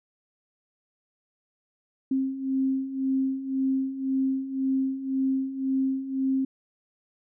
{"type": "beating tone pair", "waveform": "sine", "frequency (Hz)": [264.8, 266.7], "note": ["C4", "C4"], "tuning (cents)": [21, 33], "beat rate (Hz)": 1.9, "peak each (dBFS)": [-30, -25], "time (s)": [2.11, 6.45], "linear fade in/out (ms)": 5, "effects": []}